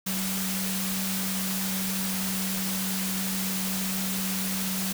sine tone in noise, 190 Hz, F#3, 46 cents sharp, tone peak -30 dBFS, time 0.06-4.93 s, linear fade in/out 10 ms, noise white, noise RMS -31 dBFS, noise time 0.06-4.93 s, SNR -2 dB, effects none

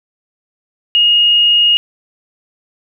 sine tone, 2863 Hz, F7, 42 cents sharp, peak -7 dBFS, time 0.95-1.77 s, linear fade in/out 0 ms, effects none

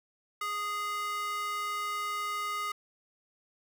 square tone with high-pass filter, 413.9 Hz, G#4, 6 cents flat, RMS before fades -34 dBFS, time 0.41-2.72 s, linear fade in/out 5 ms, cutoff 1400 Hz, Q 3.6, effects none

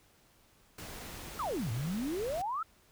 pink noise, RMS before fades -45 dBFS, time 0.78-2.42 s, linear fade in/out 5 ms
sine exponential two-way sweep, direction down then up, 1368 to 105.2 to 1368 Hz, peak -32 dBFS, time 1.39-2.63 s, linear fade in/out 5 ms, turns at 1.71 s
effects pink hiss -65 dBFS RMS until 2.91 s

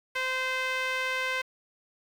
sawtooth tone with band-pass filter, 517 Hz, C5, 21 cents flat, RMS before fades -30 dBFS, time 0.15-1.42 s, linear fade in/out 10 ms, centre 2100 Hz, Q 1.7, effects 8-bit

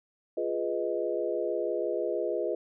sine chord, F half-diminished seventh, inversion none, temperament equal with one note detuned, 349.2 / 415.3 / 493.9 / 625.1 Hz, F4 / Ab4 / Cb5 / Eb5, 0 / 0 / 0 / +8 cents, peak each -33 dBFS, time 0.37-2.55 s, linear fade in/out 5 ms, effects none

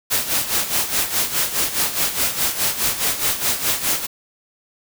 white noise with tremolo, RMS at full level -18 dBFS, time 0.1-4.07 s, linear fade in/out 20 ms, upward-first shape sine, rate 4.8 Hz, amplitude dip 70%, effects none

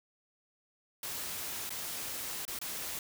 white noise with dropouts, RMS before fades -39 dBFS, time 1.03-2.99 s, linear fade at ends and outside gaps 2 ms, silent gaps 1.694-1.704 / 2.452-2.479 / 2.589-2.614 s, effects none

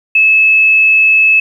sine tone, 2600 Hz, E7, 24 cents flat, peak -5 dBFS, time 0.15-1.4 s, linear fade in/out 5 ms, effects 7-bit

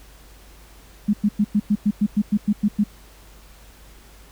sine tone bursts, 207.7 Hz, G#3, in tune, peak -14 dBFS, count 12, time 1.08-2.84 s, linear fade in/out 10 ms, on 55 ms, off 100 ms, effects added 50 Hz sine -46 dBFS peak until 4.31 s + pink hiss -50 dBFS RMS until 4.31 s

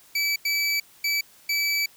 25% pulse tone bursts at uneven times, 2303 Hz, D7, 34 cents flat, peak -18 dBFS, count 4, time 0.15-0.36 / 0.45-0.8 / 1.04-1.21 / 1.49-1.86 s, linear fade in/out 5 ms, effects white hiss -54 dBFS RMS until 1.96 s

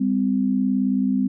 sine tone pair together, 198.68 / 257.3 Hz, G3 / C4, +24 / -29 cents, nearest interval major third, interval 447 cents, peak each -21 / -20 dBFS, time 0-1.28 s, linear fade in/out 10 ms, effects none

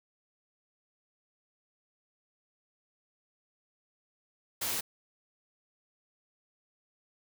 white noise, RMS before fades -33 dBFS, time 4.61-4.81 s, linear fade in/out 10 ms, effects none

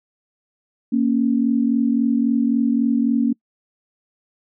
sine tone pair together, 232.9 / 276.6 Hz, A#3 / C#4, -1 / -4 cents, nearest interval minor third, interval 297 cents, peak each -17 / -19 dBFS, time 0.92-3.33 s, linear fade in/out 10 ms, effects noise-tail reverb RT60 0.1 s tail -26 dB re dry

